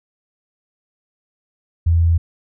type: tone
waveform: sine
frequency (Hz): 83.7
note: E2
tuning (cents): +27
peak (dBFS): -11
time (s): 1.86-2.18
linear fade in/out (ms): 10
effects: none